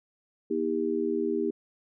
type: harmonic tone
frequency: 80 Hz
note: D#2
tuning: 49 cents sharp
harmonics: 3 / 4 / 5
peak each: -32 / -30 / -28 dBFS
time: 0.5-1.51 s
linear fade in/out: 10 ms
effects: none